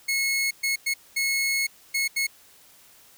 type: tone bursts at uneven times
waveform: sawtooth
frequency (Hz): 2180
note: C#7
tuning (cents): -29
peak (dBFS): -19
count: 6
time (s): 0.08-0.51 / 0.63-0.76 / 0.86-0.94 / 1.16-1.67 / 1.94-2.08 / 2.16-2.27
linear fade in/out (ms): 10
effects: white hiss -54 dBFS RMS until 3.17 s